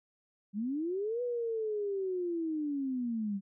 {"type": "linear two-way sweep", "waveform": "sine", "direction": "up then down", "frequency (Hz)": [191.6, 493.9, 191.6], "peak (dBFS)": -31, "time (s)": [0.53, 3.41], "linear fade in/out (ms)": 50, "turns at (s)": 1.22, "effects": []}